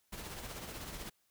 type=noise with tremolo; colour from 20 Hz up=pink; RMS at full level=-43 dBFS; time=0.12-1.1 s; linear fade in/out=10 ms; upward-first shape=sine; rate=16 Hz; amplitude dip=45%; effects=white hiss -75 dBFS RMS until 1.3 s